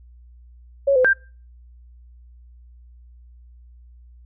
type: tone with pitch steps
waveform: sine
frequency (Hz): 554 / 509 / 1582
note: C#5 / C5 / G6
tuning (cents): -1 / -48 / +15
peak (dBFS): -13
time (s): 0.87-1.134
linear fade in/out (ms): 10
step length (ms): 88
effects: noise-tail reverb RT60 0.4 s tail -25 dB re dry + added 60 Hz sine -44 dBFS peak until 4.25 s